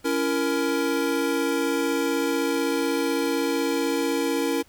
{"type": "chord", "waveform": "square", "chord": "A# diminished", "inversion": "first", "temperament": "just", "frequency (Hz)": [279.7, 335.6, 466.2], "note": ["C#4", "E4", "A#4"], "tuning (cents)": [16, 31, 0], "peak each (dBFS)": [-27, -28, -27], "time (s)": [0.04, 4.63], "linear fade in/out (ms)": 20, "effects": ["pink hiss -57 dBFS RMS until 4.68 s"]}